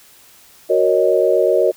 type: chord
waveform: sine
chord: D# minor seventh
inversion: first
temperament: equal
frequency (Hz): 370 / 466.2 / 554.4 / 622.3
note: F#4 / A#4 / C#5 / D#5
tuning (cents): 0 / 0 / 0 / 0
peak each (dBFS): -17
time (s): 0.69-1.72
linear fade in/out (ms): 20
effects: white hiss -47 dBFS RMS until 1.76 s

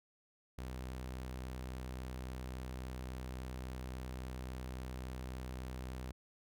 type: tone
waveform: sawtooth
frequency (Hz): 63.6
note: C2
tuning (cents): -48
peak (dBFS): -38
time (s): 0.58-6.12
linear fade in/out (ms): 5
effects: none

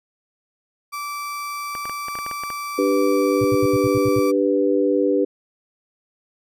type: tone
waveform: 35% pulse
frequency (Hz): 1163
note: D6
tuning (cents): -17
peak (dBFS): -25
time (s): 0.92-4.32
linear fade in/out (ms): 20
type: clicks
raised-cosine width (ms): 0.5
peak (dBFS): -18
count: 10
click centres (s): 1.752 / 1.855 / 1.896 / 2.084 / 2.154 / 2.188 / 2.264 / 2.313 / 2.436 / 2.503
type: chord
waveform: sine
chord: G major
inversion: second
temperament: equal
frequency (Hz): 293.7 / 392 / 493.9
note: D4 / G4 / B4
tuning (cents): 0 / 0 / 0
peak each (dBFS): -20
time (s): 2.78-5.25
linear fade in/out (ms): 10
type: tone bursts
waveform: sine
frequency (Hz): 117.8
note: A#2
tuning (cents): +19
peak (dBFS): -21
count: 8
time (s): 3.41-4.195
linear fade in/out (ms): 5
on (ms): 36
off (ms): 71
effects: none

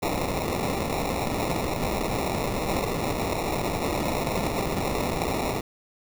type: noise with sample-and-hold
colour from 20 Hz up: blue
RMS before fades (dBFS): -27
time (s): 0.02-5.61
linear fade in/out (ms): 10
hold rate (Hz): 1575
effects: none

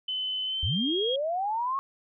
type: tone with pitch glide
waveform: sine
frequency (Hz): 3033 to 3270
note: F#7 to G#7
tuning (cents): +42 to -28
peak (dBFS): -28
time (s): 0.08-1.16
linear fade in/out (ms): 5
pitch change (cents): +130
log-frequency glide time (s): 0.45-0.96
type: linear sweep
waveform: sine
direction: up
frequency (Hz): 66.5 to 1108.7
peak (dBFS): -26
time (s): 0.63-1.79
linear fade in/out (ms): 0
effects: none

